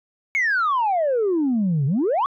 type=exponential two-way sweep; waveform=sine; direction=down then up; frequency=2236 to 130.81 to 1179 Hz; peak=-16 dBFS; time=0.35-2.26 s; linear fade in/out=0 ms; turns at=1.86 s; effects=tanh soft clip ceiling -15 dBFS